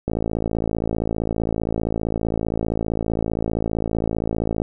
click train, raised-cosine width 2 ms, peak -9 dBFS, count 252, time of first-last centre 0.08-4.619 s, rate 55.3 Hz, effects none

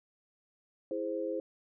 sine chord, E augmented, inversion none, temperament equal, 329.6 / 415.3 / 523.3 Hz, E4 / G#4 / B#4, 0 / 0 / 0 cents, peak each -37 / -38 / -35 dBFS, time 0.91-1.4 s, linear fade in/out 2 ms, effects none

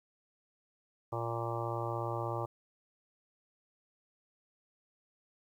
harmonic tone, 116.54 Hz, A#2, in tune, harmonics 1 / 3 / 4 / 5 / 6 / 7 / 8 / 9 / 10, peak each -38 / -41 / -44 / -41 / -47 / -42 / -44 / -46 / -43 dBFS, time 1.12-2.46 s, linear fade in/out 10 ms, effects 11-bit

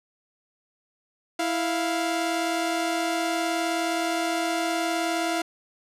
sawtooth tone pair together, 329.6 / 698.5 Hz, E4 / F5, 0 / 0 cents, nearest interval octave + minor second, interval 1300 cents, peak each -23 dBFS, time 1.39-5.42 s, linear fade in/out 5 ms, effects low-pass 11000 Hz 12 dB/octave

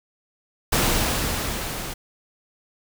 pink noise with level ramp, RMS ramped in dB -19 to -32 dBFS, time 0.72-1.94 s, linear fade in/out 10 ms, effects none

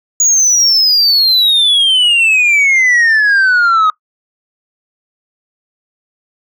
sine exponential sweep, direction down, 6840 to 1250 Hz, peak -4 dBFS, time 0.2-3.9 s, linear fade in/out 2 ms, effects noise-tail reverb RT60 0.1 s tail -21 dB re dry + tanh soft clip ceiling -6 dBFS

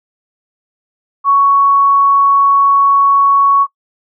sine tone, 1114 Hz, C#6, 8 cents sharp, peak -6 dBFS, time 1.24-3.67 s, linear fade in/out 50 ms, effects noise-tail reverb RT60 0.1 s tail -23 dB re dry

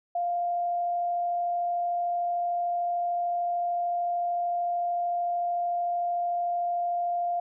sine tone with frequency modulation, 699 Hz, F5, 1 cent sharp, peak -25 dBFS, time 0.15-7.4 s, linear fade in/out 5 ms, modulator 33.4 Hz, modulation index 0.2, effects none

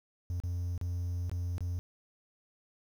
triangle tone with dropouts, 88 Hz, F2, 14 cents sharp, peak -29 dBFS, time 0.3-1.79 s, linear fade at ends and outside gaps 0 ms, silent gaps 0.401-0.436 / 0.778-0.813 / 1.296-1.315 / 1.581-1.606 s, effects tanh soft clip ceiling -25 dBFS + 10-bit

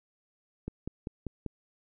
click train, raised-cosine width 3 ms, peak -22 dBFS, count 5, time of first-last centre 0.68-1.463 s, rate 5.11 Hz, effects none

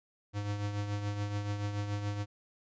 square tone with tremolo, 102.7 Hz, G#2, 19 cents flat, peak -31 dBFS, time 0.33-2.26 s, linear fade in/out 50 ms, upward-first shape triangle, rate 7 Hz, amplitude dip 55%, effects resampled to 16000 Hz

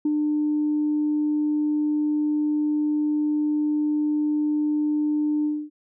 sine tone with ADSR envelope, 300 Hz, D4, 37 cents sharp, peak -17 dBFS, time 0.05-5.7 s, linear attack 5 ms, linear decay 37 ms, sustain -2 dB, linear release 250 ms, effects tanh soft clip ceiling -15 dBFS

